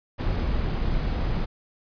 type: noise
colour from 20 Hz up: brown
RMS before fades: -25 dBFS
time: 0.18-1.46 s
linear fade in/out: 20 ms
effects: resampled to 11025 Hz